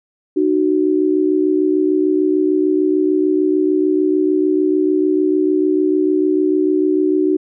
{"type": "tone pair together", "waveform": "sine", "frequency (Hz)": [306.1, 372.8], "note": ["D#4", "F#4"], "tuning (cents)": [-28, 13], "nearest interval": "minor third", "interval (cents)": 341, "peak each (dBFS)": -15, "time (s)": [0.36, 7.37], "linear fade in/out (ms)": 10, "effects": []}